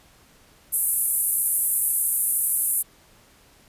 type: band-pass noise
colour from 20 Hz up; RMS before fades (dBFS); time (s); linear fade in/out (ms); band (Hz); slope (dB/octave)
white; -23; 0.72-2.83; 20; 9200 to 13000; 48
effects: pink hiss -55 dBFS RMS until 3.68 s + resampled to 32000 Hz